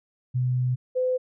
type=tone pair in turn; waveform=sine; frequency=126 / 508.8 Hz; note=B2 / C5; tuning=+35 / -48 cents; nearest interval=2 octaves; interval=2417 cents; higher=second; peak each=-21 dBFS; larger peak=neither; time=0.34-0.76 / 0.95-1.18 s; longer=first; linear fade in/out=20 ms; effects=none

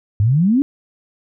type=exponential sweep; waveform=sine; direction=up; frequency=96.7 to 293.7 Hz; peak=-11 dBFS; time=0.2-0.62 s; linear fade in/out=0 ms; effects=none

